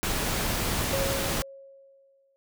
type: noise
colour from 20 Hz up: pink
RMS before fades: -28 dBFS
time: 0.03-1.42 s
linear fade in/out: 0 ms
type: tone with exponential decay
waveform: sine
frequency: 546 Hz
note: C#5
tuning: 26 cents flat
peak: -26 dBFS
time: 0.93-2.36 s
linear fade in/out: 0 ms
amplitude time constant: 310 ms
effects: none